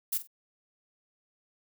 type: noise with echo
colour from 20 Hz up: violet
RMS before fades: -29 dBFS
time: 0.12-0.18 s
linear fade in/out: 10 ms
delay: 47 ms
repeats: 2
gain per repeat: -13 dB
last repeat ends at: 0.274 s
effects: none